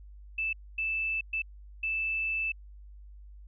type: tone bursts at uneven times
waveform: sine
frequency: 2637 Hz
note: E7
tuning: in tune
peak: -28 dBFS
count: 4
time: 0.38-0.53 / 0.78-1.21 / 1.33-1.42 / 1.83-2.52 s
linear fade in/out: 5 ms
effects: added 50 Hz sine -46 dBFS peak until 3.47 s